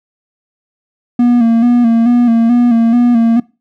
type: tone with vibrato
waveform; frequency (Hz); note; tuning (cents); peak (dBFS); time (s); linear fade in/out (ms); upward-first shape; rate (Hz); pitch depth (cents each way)
triangle; 235.6; A#3; +19; -4; 1.19-3.4; 5; square; 2.3; 45
effects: noise-tail reverb RT60 0.3 s tail -22 dB re dry